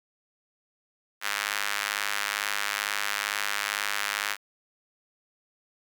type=tone with high-pass filter; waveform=sawtooth; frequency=102.2 Hz; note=G#2; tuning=27 cents flat; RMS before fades=-30 dBFS; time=1.21-4.37 s; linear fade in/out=50 ms; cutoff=1600 Hz; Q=1.4; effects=none